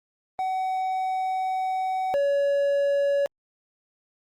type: tone pair in turn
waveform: triangle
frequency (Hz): 753 / 564.1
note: F#5 / C#5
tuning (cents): +30 / +30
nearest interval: perfect fourth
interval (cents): 500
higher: first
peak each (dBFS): -22 / -18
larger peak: second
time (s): 0.39-2.14 / 2.14-3.26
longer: first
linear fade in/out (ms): 0
effects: Opus 32 kbps